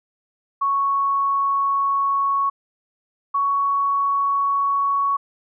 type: tone pair in turn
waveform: sine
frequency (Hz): 1108.7 / 1116.4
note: C#6 / C#6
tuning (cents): 0 / +12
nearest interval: unison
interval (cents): 12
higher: second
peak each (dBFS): -17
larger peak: neither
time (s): 0.61-2.5 / 3.34-5.17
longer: first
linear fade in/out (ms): 10
effects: none